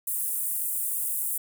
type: high-pass noise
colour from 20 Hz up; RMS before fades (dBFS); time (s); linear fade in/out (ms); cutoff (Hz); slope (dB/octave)
pink; -29; 0.07-1.38; 5; 8700; 48
effects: none